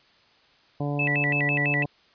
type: harmonic tone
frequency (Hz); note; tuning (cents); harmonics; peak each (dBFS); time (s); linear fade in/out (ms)
144.4; D3; -29; 1 / 2 / 3 / 4 / 5 / 6 / 7; -27 / -31 / -36 / -35 / -36 / -44 / -44; 0.8-1.86; 5
type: tone with vibrato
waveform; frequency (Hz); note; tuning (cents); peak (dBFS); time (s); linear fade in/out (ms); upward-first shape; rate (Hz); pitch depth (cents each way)
sine; 2264; C#7; +36; -23; 0.99-1.84; 5; square; 6; 250
effects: white hiss -59 dBFS RMS until 2.14 s + resampled to 11025 Hz